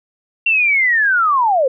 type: linear sweep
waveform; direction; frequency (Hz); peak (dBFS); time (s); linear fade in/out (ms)
sine; down; 2749 to 493.9; -11; 0.46-1.68; 5
effects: none